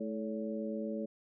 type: harmonic tone with a mistuned harmonic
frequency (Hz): 108.1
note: A2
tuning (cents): -30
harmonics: 2 / 3 / 4 / 5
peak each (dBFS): -37 / -43 / -42 / -41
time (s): 0-1.06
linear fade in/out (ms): 10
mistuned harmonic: 5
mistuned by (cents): +70
effects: none